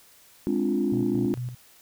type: chord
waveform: sine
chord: D half-diminished seventh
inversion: second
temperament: equal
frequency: 207.7 / 261.6 / 293.7 / 349.2 Hz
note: Ab3 / C4 / D4 / F4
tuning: 0 / 0 / 0 / 0 cents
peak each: -27 dBFS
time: 0.47-1.34 s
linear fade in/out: 0 ms
type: tone with tremolo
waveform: sine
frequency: 123.47 Hz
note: B2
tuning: in tune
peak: -28 dBFS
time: 0.92-1.55 s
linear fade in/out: 5 ms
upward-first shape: square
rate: 4.4 Hz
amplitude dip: 60%
effects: tanh soft clip ceiling -14 dBFS + white hiss -55 dBFS RMS until 1.81 s